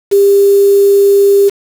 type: tone with quantisation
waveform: sine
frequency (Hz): 399.5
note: G4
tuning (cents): +33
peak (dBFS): -4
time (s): 0.11-1.5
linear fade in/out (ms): 20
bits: 4
effects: none

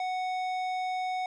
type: tone with tanh clipping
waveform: triangle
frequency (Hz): 740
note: F#5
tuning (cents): 0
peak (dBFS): -31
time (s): 0-1.26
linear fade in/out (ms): 2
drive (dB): 17
effects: none

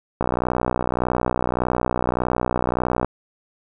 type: click train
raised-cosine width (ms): 1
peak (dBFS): -6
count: 176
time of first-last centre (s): 0.21-3.046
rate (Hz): 61.7
effects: none

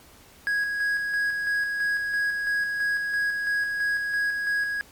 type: tone with tremolo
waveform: triangle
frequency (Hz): 1656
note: G#6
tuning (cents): -5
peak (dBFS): -20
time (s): 0.47-4.81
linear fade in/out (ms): 0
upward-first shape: square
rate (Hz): 3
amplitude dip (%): 35
effects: pink hiss -52 dBFS RMS until 4.91 s + MP3 96 kbps

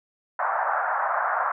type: band-pass noise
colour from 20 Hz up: pink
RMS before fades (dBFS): -25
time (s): 0.39-1.52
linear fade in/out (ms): 5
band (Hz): 660 to 1600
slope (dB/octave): 48
effects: none

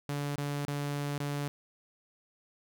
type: tone with dropouts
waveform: sawtooth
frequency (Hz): 144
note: D3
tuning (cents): -34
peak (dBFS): -28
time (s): 0.09-1.48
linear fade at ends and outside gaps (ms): 0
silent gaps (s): 0.357-0.38 / 0.651-0.68 / 1.18-1.203
effects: none

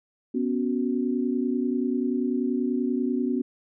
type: chord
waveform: sine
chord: B suspended second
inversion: none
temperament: equal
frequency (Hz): 246.9 / 277.2 / 370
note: B3 / C#4 / F#4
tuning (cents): 0 / 0 / 0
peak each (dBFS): -25 / -28 / -30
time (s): 0.34-3.42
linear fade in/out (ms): 10
effects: none

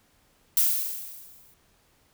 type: noise with exponential decay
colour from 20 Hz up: violet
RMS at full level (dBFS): -19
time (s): 0.57-1.54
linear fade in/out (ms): 1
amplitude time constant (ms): 210
effects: pink hiss -64 dBFS RMS until 2.13 s

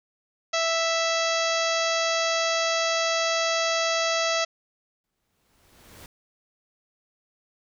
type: harmonic tone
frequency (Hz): 659.3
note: E5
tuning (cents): 0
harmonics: 1 / 2 / 3 / 4 / 5 / 6 / 7 / 8 / 9 / 10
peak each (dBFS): -26 / -29 / -31 / -32 / -33 / -34 / -34 / -35 / -36 / -36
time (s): 0.53-4.45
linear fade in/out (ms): 10
type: noise with exponential growth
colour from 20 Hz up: pink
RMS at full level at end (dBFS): -44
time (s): 5.04-6.06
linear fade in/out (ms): 1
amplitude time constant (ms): 220
effects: none

